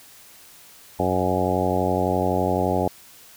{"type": "harmonic tone with a mistuned harmonic", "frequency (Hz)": 91.8, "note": "F#2", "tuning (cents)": -13, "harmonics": [1, 2, 3, 4, 5, 6, 7, 8, 9], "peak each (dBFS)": [-28, -28, -28, -28, -28, -28, -28, -28, -28], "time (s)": [0.99, 2.88], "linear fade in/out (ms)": 5, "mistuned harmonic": 9, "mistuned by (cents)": 21, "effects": ["white hiss -48 dBFS RMS until 3.36 s"]}